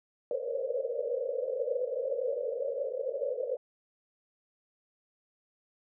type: band-pass noise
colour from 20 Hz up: white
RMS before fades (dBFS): -33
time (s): 0.31-3.57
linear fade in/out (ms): 2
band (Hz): 470 to 560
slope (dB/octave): 96
effects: none